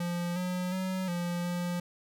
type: tone with pitch steps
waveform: square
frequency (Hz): 174 / 181.2 / 187.1 / 174.3 / 175.7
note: F3 / F#3 / F#3 / F3 / F3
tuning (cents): -6 / -36 / +20 / -3 / +11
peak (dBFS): -31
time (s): 0-1.8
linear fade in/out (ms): 5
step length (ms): 360
effects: none